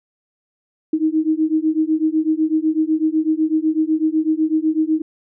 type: beating tone pair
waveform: sine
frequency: 310.5 / 318.5 Hz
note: D#4 / D#4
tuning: -3 / +41 cents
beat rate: 8 Hz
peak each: -18 dBFS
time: 0.93-5.02 s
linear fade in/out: 5 ms
effects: none